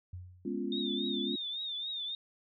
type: tone with exponential decay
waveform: sine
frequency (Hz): 90.4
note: F#2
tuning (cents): -40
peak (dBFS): -38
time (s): 0.13-0.69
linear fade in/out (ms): 5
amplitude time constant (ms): 120
type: chord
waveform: sine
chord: C# dominant seventh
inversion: second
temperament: equal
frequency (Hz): 207.7 / 246.9 / 277.2 / 349.2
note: G#3 / B3 / C#4 / E#4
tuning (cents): 0 / 0 / 0 / 0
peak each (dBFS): -38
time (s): 0.45-1.36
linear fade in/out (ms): 5
type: tone with vibrato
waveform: sine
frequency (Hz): 3631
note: A#7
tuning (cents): -46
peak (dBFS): -35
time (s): 0.72-2.15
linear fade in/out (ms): 2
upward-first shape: triangle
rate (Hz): 3.6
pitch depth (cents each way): 96
effects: none

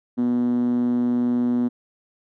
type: tone with band-pass filter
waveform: 5% pulse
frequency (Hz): 121.9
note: B2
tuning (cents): -22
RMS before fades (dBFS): -21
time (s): 0.17-1.69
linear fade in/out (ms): 20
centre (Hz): 250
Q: 8.5
effects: none

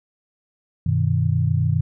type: chord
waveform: sine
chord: G augmented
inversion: none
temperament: equal with one note detuned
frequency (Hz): 95.93 / 123.47 / 155.56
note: G2 / B2 / D#3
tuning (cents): -37 / 0 / 0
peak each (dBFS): -21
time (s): 0.86-1.81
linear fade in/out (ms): 5
effects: none

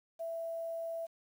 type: tone with quantisation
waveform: sine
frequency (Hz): 662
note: E5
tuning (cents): +7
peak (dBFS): -36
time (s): 0.19-1.07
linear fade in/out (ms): 20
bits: 10
effects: none

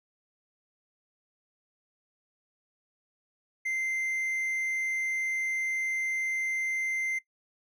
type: tone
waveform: triangle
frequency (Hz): 2083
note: C7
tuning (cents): -8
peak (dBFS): -27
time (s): 3.65-7.19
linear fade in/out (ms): 10
effects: noise-tail reverb RT60 0.1 s tail -18 dB re dry

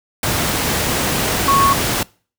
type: tone in noise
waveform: sine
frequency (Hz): 1105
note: C#6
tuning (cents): -6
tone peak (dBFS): -11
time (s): 1.48-1.73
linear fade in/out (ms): 2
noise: pink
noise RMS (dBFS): -18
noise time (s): 0.23-2.03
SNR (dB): +4
effects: noise-tail reverb RT60 0.4 s tail -24 dB re dry + high-pass 60 Hz 12 dB/octave

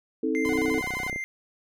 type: chord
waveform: sine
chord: A diminished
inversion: first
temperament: just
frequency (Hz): 264 / 316.8 / 440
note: C4 / Eb4 / A4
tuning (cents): +16 / +31 / 0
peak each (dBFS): -28 / -27 / -28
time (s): 0.23-0.8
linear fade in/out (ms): 5
type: tone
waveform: triangle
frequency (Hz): 2093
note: C7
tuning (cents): 0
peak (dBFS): -28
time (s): 0.35-1.24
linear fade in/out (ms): 0
type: tone with vibrato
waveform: sawtooth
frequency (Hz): 870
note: A5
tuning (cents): -20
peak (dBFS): -31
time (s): 0.45-1.1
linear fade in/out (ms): 0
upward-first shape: square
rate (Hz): 12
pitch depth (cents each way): 280
type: click train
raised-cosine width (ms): 2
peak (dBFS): -23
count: 23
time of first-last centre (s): 0.46-1.161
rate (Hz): 31.4
effects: none

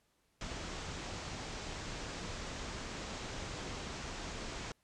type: low-pass noise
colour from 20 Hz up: pink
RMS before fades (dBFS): -43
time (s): 0.41-4.72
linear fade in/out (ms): 2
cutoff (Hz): 7600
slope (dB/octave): 48
effects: pink hiss -75 dBFS RMS until 4.83 s + low-pass 12000 Hz 12 dB/octave

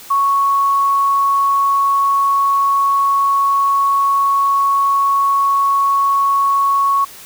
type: tone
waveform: sine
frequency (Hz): 1108.7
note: C#6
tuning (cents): 0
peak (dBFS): -11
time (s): 0.1-7.05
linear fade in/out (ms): 10
effects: white hiss -37 dBFS RMS until 7.25 s

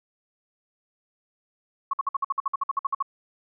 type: tone bursts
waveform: sine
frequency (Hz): 1100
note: C#6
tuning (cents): -14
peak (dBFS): -21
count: 15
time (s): 1.91-3.026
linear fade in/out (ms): 5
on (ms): 24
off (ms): 54
effects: none

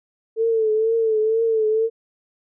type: tone with vibrato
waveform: sine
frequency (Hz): 443.8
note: A4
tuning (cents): +15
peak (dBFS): -16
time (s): 0.36-1.9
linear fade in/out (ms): 50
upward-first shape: triangle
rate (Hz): 2.1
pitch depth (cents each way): 62
effects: none

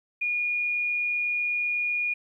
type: tone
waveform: sine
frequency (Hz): 2438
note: D#7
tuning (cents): -36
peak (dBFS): -24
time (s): 0.21-2.14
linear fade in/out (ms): 10
effects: 11-bit

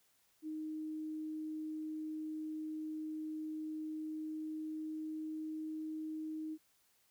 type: tone with pitch glide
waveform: sine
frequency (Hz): 311.1 to 312.9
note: D#4 to D#4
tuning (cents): 0 to +10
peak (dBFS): -39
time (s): 0.42-6.58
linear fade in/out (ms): 50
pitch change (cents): +10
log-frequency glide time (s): 3.84-5.7
effects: white hiss -73 dBFS RMS until 7.1 s

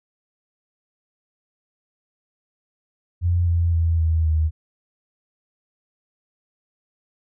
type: tone with pitch steps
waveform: sine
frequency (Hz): 87.31 / 85.07 / 82.89 / 80.76 / 78.69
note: F2 / F2 / E2 / E2 / D#2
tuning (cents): 0 / -45 / +10 / -35 / +20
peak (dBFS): -16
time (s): 3.21-4.51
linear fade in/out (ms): 50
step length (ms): 260
effects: none

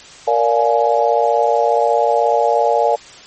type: chord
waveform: sine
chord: Bb dominant seventh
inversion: none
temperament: just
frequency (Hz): 466.2 / 582.7 / 699.2 / 839.1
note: Bb4 / D5 / F5 / Ab5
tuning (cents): 0 / -14 / +2 / +18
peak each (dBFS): -17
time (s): 0.27-2.96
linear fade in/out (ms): 10
effects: white hiss -39 dBFS RMS until 3.26 s + MP3 32 kbps

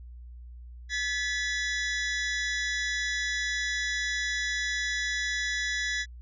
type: tone pair together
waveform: sawtooth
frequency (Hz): 1709 / 1967.3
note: G#6 / B6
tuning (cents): +49 / -7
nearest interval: major second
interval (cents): 244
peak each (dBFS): -27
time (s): 0.89-6.06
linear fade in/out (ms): 50
effects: added 60 Hz sine -42 dBFS peak until 6.21 s + resampled to 16000 Hz

